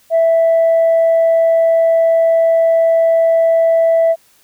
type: tone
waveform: sine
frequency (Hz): 659.3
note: E5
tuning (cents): 0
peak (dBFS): -7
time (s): 0.1-4.16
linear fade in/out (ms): 50
effects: tanh soft clip ceiling -6 dBFS + white hiss -52 dBFS RMS until 4.43 s